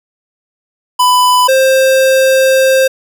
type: tone pair in turn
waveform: square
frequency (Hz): 997 / 528.1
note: B5 / C5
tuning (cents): +16 / +16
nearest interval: major seventh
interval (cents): 1100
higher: first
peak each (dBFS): -7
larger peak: neither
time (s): 0.99-1.48 / 1.48-2.88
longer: second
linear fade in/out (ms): 10
effects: none